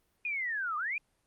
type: linear two-way sweep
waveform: sine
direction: down then up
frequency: 2489 to 1173 to 2489 Hz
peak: -31 dBFS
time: 0.25-0.98 s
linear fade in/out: 2 ms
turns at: 0.77 s
effects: pink hiss -74 dBFS RMS until 1.26 s + Opus 32 kbps